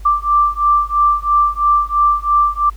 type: beating tone pair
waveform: sine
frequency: 1174.7 / 1177.7 Hz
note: D6 / D6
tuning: 0 / +4 cents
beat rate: 3 Hz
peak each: -14 dBFS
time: 0.05-2.7 s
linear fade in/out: 10 ms
effects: added 50 Hz sine -29 dBFS peak until 2.76 s + pink hiss -49 dBFS RMS until 2.76 s